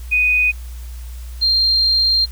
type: tone pair in turn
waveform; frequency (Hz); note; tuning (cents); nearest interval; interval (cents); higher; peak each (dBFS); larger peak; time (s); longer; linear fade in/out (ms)
sine; 2489 / 4186; D#7 / C8; 0 / 0; major sixth; 900; second; -12; neither; 0.11-0.52 / 1.41-2.26; second; 20
effects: added 60 Hz sine -28 dBFS peak until 2.31 s + white hiss -45 dBFS RMS until 2.31 s